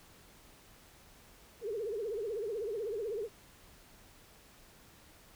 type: tone with vibrato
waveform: sine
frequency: 433.1 Hz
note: A4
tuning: 27 cents flat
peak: -34 dBFS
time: 1.61-3.29 s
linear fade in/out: 50 ms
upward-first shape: triangle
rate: 16 Hz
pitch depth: 200 cents each way
effects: pink hiss -59 dBFS RMS until 5.35 s